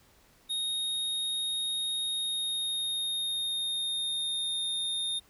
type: tone with pitch glide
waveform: square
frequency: 3729 to 3663 Hz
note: A#7 to A#7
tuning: 0 to -31 cents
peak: -30 dBFS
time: 0.49-5.2 s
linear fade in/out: 20 ms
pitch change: -31 cents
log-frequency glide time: 2.03-4.65 s
effects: pink hiss -62 dBFS RMS until 5.29 s